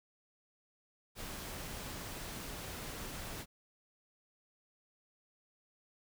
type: noise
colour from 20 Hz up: pink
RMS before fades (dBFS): -44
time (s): 1.15-3.46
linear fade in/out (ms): 50
effects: none